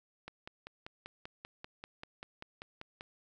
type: click train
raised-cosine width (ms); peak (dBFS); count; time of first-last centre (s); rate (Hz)
0.3; -28; 15; 0.28-3.009; 5.13
effects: none